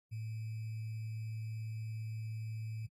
sine tone with sample-and-hold, 110.4 Hz, A2, 6 cents sharp, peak -38 dBFS, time 0.11-2.87 s, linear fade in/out 20 ms, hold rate 2450 Hz, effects AAC 32 kbps

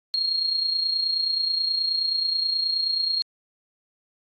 sine tone with amplitude modulation, 4256 Hz, C8, 29 cents sharp, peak -19 dBFS, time 0.14-3.22 s, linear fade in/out 0 ms, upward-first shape sine, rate 29.4 Hz, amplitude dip 55%, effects AAC 32 kbps

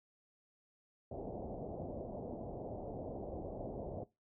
white low-pass noise, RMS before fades -44 dBFS, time 1.11-4.04 s, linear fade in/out 5 ms, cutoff 720 Hz, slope 48 dB/octave, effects noise-tail reverb RT60 0.2 s tail -18 dB re dry

